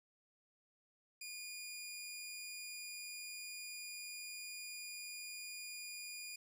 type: tone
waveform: 15% pulse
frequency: 2433 Hz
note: D#7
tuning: 39 cents flat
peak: -39 dBFS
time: 1.21-6.36 s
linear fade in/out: 5 ms
effects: none